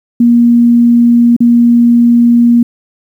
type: tone with dropouts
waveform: sine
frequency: 237.2 Hz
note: A#3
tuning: 30 cents sharp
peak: -3 dBFS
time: 0.2-2.63 s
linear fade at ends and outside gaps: 5 ms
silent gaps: 1.365-1.404 s
effects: 7-bit